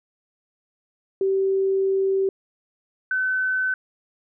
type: tone pair in turn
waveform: sine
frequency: 386.4 / 1518.2 Hz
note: G4 / F#6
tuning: -25 / +44 cents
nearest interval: 2 octaves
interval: 2369 cents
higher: second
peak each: -18 / -20 dBFS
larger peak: first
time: 1.21-2.29 / 3.11-3.74 s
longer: first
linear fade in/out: 2 ms
effects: none